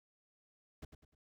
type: noise with echo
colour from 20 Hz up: brown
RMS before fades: -45 dBFS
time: 0.82-0.85 s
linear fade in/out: 5 ms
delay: 100 ms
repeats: 3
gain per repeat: -9 dB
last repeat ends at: 1.15 s
effects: none